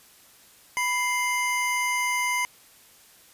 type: tone pair together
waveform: square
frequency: 989 / 2093 Hz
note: B5 / C7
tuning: +2 / 0 cents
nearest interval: octave + minor second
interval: 1298 cents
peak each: -28 / -26 dBFS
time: 0.77-2.45 s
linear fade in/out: 0 ms
effects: white hiss -54 dBFS RMS until 3.33 s + resampled to 32000 Hz